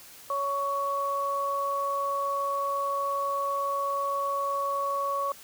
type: tone pair together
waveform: sine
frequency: 559 / 1118 Hz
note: C#5 / C#6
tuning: +14 / +14 cents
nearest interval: octave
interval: 1200 cents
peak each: -32 / -27 dBFS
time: 0.3-5.32 s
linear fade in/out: 2 ms
effects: white hiss -49 dBFS RMS until 5.43 s

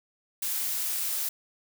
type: noise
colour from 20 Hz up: blue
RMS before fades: -30 dBFS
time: 0.42-1.29 s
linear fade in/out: 5 ms
effects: none

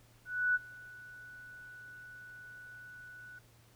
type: tone with ADSR envelope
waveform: sine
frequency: 1480 Hz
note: F#6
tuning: in tune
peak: -25 dBFS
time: 0.25-3.39 s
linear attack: 300 ms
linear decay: 29 ms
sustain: -23 dB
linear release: 7 ms
effects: added 116 Hz sine -63 dBFS peak until 3.75 s + pink hiss -65 dBFS RMS until 3.75 s

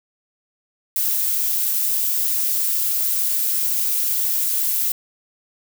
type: noise with amplitude modulation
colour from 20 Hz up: violet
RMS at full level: -18 dBFS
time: 0.96-4.92 s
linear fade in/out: 2 ms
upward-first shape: sine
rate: 209 Hz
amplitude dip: 55%
effects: none

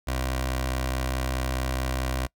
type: tone with notch filter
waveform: 15% pulse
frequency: 64.7 Hz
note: C2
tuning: 19 cents flat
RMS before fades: -28 dBFS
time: 0.07-2.27 s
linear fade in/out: 10 ms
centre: 180 Hz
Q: 0.75
effects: noise-tail reverb RT60 0.1 s tail -24 dB re dry

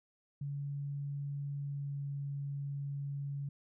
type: tone with pitch glide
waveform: sine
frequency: 141.9 to 140.92 Hz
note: C#3 to C#3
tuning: +41 to +29 cents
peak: -36 dBFS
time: 0.41-3.49 s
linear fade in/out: 5 ms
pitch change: -12 cents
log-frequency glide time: 1.59-2.07 s
effects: none

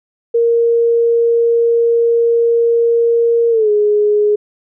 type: tone with pitch glide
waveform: sine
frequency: 466.2 to 417.7 Hz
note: A#4 to G#4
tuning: 0 to +10 cents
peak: -9 dBFS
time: 0.34-4.36 s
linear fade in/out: 10 ms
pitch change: -190 cents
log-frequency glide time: 3.5-3.7 s
effects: none

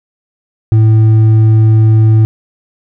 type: tone with hard clipping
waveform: sine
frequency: 110 Hz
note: A2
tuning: in tune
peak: -5 dBFS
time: 0.72-2.25 s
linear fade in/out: 0 ms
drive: 4 dB
effects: none

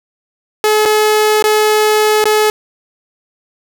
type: tone with dropouts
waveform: sawtooth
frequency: 427.3 Hz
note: G#4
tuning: 49 cents sharp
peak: -5 dBFS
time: 0.64-2.5 s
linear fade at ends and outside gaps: 1 ms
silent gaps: 0.853-0.857 / 1.425-1.44 / 2.241-2.255 s
effects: none

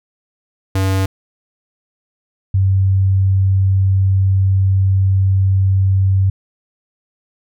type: tone pair in turn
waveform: square / sine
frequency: 95.6 / 96.02 Hz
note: G2 / G2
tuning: -43 / -35 cents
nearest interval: unison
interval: 8 cents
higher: second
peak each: -14 / -10 dBFS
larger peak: second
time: 0.75-1.06 / 2.54-6.3 s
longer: second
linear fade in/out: 5 ms
effects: none

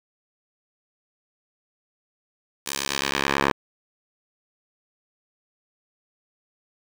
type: tone with band-pass filter sweep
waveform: 10% pulse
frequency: 69.3 Hz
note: C#2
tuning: in tune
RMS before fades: -25 dBFS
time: 2.66-3.52 s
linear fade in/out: 5 ms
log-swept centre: 8700 to 1200 Hz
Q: 0.72
effects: none

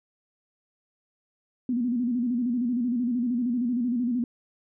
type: tone with vibrato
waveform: sine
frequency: 242.8 Hz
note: B3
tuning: 29 cents flat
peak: -23 dBFS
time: 1.69-4.24 s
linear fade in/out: 2 ms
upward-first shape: square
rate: 13 Hz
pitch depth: 73 cents each way
effects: none

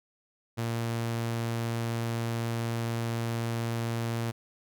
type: tone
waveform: sawtooth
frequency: 115.9 Hz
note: A#2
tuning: 10 cents flat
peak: -25 dBFS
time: 0.57-4.32 s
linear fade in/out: 20 ms
effects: none

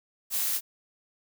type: noise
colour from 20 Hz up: blue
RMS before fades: -28 dBFS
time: 0.3-0.61 s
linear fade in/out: 50 ms
effects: none

